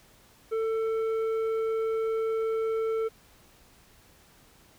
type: tone with tanh clipping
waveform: sine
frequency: 445.8 Hz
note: A4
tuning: 23 cents sharp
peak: -27 dBFS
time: 0.51-3.09 s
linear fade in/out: 20 ms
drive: 8 dB
effects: pink hiss -58 dBFS RMS until 4.78 s